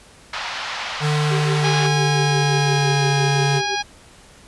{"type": "band-pass noise", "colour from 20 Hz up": "pink", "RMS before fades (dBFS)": -28, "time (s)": [0.33, 1.87], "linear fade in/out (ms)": 5, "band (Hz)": [760, 4900], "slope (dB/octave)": 24}
{"type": "tone with pitch glide", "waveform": "square", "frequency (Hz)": [150, 141.58], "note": ["D3", "C#3"], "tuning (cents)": [37, 37], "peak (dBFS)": -18, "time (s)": [1, 3.62], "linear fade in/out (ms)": 50, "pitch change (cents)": -100, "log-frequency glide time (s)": [1.48, 3.07]}
{"type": "tone with tremolo", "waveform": "sine", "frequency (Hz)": 392, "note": "G4", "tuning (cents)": 0, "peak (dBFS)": -22, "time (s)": [1.3, 3.76], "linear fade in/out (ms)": 20, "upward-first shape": "triangle", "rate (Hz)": 5.8, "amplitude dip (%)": 95}
{"type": "harmonic tone", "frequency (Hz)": 821, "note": "G#5", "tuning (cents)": -20, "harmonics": [1, 2, 3, 4, 5, 6, 7], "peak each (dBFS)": [-24, -27, -29, -30, -31, -32, -32], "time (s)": [1.63, 3.83], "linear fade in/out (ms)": 20}
{"effects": ["pink hiss -47 dBFS RMS until 4.47 s", "resampled to 24000 Hz"]}